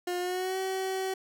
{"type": "tone with pitch glide", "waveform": "30% pulse", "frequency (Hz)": [356.4, 379.8], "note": ["F4", "F#4"], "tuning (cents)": [35, 45], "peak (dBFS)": -27, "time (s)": [0.07, 1.14], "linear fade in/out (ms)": 5, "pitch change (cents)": 110, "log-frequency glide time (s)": [0.19, 0.58], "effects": []}